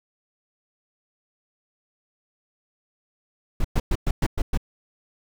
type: noise bursts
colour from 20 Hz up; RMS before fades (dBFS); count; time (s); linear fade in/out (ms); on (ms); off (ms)
brown; -20; 7; 3.6-4.575; 5; 45; 110
effects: none